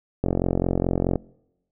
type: click train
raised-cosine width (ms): 2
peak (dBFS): -8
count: 42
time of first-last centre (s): 0.24-1.157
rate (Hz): 44.7
effects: noise-tail reverb RT60 0.9 s tail -25 dB re dry